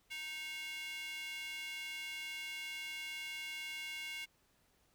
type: tone with high-pass filter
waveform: square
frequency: 311.1 Hz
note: D#4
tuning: in tune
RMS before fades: -44 dBFS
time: 0.1-4.26 s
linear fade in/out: 20 ms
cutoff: 2400 Hz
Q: 5.5
effects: pink hiss -73 dBFS RMS until 4.94 s